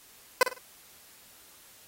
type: tone with echo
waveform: 15% pulse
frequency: 507 Hz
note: B4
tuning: 45 cents sharp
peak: -10 dBFS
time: 0.41-0.43 s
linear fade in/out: 2 ms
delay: 51 ms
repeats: 3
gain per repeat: -10 dB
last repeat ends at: 0.583 s
effects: white hiss -55 dBFS RMS until 1.87 s + AAC 48 kbps